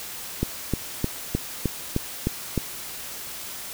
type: click train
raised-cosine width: 3 ms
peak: -9 dBFS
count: 8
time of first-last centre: 0.43-2.577 s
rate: 3.26 Hz
effects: white hiss -36 dBFS RMS until 3.73 s